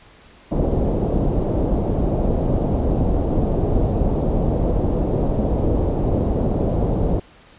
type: low-pass noise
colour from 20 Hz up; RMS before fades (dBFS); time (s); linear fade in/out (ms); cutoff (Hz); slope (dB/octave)
pink; -19; 0.51-7.2; 10; 650; 24
effects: pink hiss -48 dBFS RMS until 7.58 s + resampled to 8000 Hz